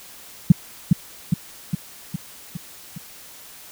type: tone with echo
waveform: sine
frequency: 170.6 Hz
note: F3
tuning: 40 cents flat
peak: -4 dBFS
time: 0.5-0.52 s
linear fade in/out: 5 ms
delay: 410 ms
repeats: 6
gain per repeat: -4 dB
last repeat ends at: 2.98 s
effects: white hiss -43 dBFS RMS until 3.71 s

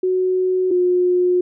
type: tone pair in turn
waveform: sine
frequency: 370 / 359.7 Hz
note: F#4 / F#4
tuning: 0 / -49 cents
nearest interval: unison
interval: 49 cents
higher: first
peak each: -15 / -13 dBFS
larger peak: second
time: 0.03-0.71 / 0.71-1.41 s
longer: second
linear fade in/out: 5 ms
effects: none

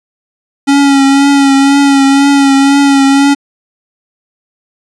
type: tone with vibrato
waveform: square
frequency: 277.2 Hz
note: C#4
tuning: in tune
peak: -5 dBFS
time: 0.67-3.35 s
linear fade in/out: 20 ms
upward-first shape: triangle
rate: 2 Hz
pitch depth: 34 cents each way
effects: resampled to 22050 Hz

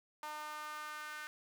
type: tone with high-pass filter sweep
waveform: sawtooth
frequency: 302.8 Hz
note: D#4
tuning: 47 cents flat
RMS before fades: -45 dBFS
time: 0.23-1.27 s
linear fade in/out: 0 ms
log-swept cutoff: 960 to 1500 Hz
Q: 3.4
effects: none

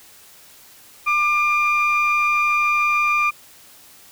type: tone pair together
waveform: sine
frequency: 1193 / 2400 Hz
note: D6 / D7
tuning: +27 / +37 cents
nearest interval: octave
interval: 1210 cents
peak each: -17 dBFS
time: 1.06-3.31 s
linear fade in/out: 20 ms
effects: tanh soft clip ceiling -11 dBFS + white hiss -47 dBFS RMS until 4.11 s

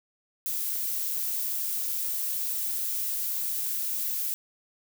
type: noise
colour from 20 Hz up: violet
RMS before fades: -30 dBFS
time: 0.46-4.34 s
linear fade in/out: 0 ms
effects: none

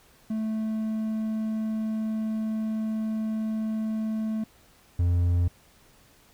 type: tone pair in turn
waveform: triangle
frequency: 218.9 / 87.4 Hz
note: A3 / F2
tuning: -9 / +2 cents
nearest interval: octave + major third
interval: 1589 cents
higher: first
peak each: -24 / -18 dBFS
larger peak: second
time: 0.3-4.44 / 4.99-5.48 s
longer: first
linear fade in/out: 5 ms
effects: pink hiss -58 dBFS RMS until 6.33 s

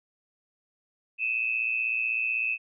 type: tone pair together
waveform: sine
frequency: 2527 / 2643 Hz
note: D#7 / E7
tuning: +26 / +4 cents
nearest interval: minor second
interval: 78 cents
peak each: -28 dBFS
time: 1.18-2.58 s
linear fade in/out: 50 ms
effects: none

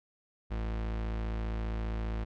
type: tone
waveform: 40% pulse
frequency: 55 Hz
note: A1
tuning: in tune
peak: -31 dBFS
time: 0.5-2.25 s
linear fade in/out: 20 ms
effects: low-pass 3000 Hz 12 dB/octave

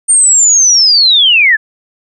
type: linear sweep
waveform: sine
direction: down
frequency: 8870 to 1661.2 Hz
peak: -4 dBFS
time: 0.08-1.57 s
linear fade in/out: 20 ms
effects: none

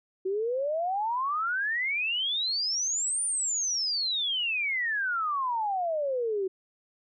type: exponential two-way sweep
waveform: sine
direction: up then down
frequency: 368.8 to 9397 to 368.8 Hz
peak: -26 dBFS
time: 0.25-6.48 s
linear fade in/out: 10 ms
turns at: 3.24 s
effects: none

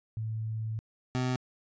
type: tone pair in turn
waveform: sine / 25% pulse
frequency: 110.4 / 127.16 Hz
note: A2 / C3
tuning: +6 / -49 cents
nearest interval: major second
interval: 245 cents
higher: second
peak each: -31 / -24 dBFS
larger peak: second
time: 0.17-0.79 / 1.15-1.36 s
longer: first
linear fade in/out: 0 ms
effects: resampled to 16000 Hz

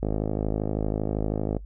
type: click train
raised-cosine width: 2 ms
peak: -13 dBFS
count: 82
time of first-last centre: 0.03-1.567 s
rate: 52.7 Hz
effects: noise-tail reverb RT60 0.1 s tail -19 dB re dry + added 50 Hz sine -37 dBFS peak until 1.65 s

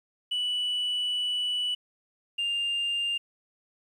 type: tone pair in turn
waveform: sine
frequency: 2960 / 2801 Hz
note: F#7 / F7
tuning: 0 / +4 cents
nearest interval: minor second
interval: 96 cents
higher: first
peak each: -24 dBFS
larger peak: neither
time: 0.31-1.75 / 2.38-3.18 s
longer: first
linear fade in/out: 10 ms
effects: tanh soft clip ceiling -24 dBFS + 10-bit

